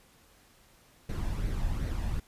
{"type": "noise with flanger", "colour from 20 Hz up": "brown", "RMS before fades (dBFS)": -31, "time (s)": [1.09, 2.2], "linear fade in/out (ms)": 5, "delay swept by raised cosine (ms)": [0.48, 1.17], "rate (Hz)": 2.6, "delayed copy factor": 0.5, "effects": ["pink hiss -61 dBFS RMS until 2.27 s", "resampled to 32000 Hz"]}